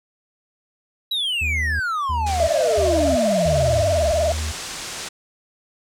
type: exponential sweep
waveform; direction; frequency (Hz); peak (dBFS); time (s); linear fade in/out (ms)
triangle; down; 3951 to 67.7; -19; 1.11-4.12; 5
type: tone bursts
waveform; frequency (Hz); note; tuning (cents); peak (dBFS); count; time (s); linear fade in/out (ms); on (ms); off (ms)
triangle; 77.78; D#2; 0; -21; 5; 1.41-4.52; 10; 390; 290
type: low-pass noise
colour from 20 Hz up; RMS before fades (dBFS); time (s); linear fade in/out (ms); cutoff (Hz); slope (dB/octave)
white; -32; 2.26-5.09; 10; 8100; 24
type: tone with vibrato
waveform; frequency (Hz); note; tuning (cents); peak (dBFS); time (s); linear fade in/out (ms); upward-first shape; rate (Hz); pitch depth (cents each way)
sine; 636; D#5; +38; -17; 2.4-4.32; 0; sine; 20; 130
effects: none